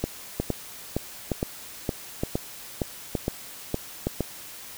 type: two click trains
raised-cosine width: 2 ms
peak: -11 / -11 dBFS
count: 5 / 10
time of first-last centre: 0.4-4.07 / 0.04-4.207 s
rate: 1.09 / 2.16 Hz
effects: white hiss -42 dBFS RMS until 4.77 s